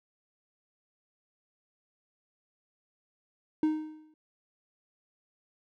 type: tone with exponential decay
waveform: triangle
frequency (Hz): 310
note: D#4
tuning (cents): -6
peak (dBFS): -19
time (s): 3.63-4.14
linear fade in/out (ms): 2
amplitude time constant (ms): 110
effects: none